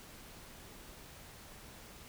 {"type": "silence", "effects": ["pink hiss -53 dBFS RMS until 2.08 s"]}